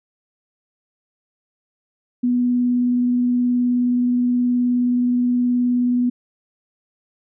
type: tone with vibrato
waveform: sine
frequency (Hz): 245.6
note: B3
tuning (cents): -9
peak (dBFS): -15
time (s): 2.23-6.1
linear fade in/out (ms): 10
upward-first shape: triangle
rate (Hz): 19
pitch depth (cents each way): 12
effects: none